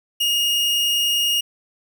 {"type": "tone", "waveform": "40% pulse", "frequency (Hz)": 2855, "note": "F7", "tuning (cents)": 37, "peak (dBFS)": -16, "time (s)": [0.2, 1.41], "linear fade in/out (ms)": 10, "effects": []}